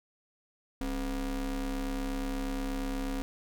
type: ring-modulated tone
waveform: square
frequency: 117.8 Hz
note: A#2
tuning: 19 cents sharp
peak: -29 dBFS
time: 0.81-3.22 s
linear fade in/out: 0 ms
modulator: 152 Hz
effects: none